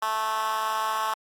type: tone with high-pass filter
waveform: 10% pulse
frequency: 218.8 Hz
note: A3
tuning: 9 cents flat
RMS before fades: -27 dBFS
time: 0.02-1.14 s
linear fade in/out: 5 ms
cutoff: 1000 Hz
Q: 3.2
effects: AAC 64 kbps